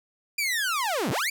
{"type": "linear two-way sweep", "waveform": "sawtooth", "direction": "down then up", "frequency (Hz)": [2411, 99.6, 2411], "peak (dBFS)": -21, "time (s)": [0.38, 1.3], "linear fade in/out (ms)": 5, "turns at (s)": 1.11, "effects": []}